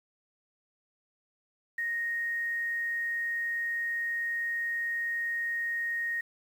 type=tone with quantisation; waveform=sine; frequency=1864.7 Hz; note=A#6; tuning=in tune; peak=-29 dBFS; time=1.78-6.21 s; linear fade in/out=5 ms; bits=9; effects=none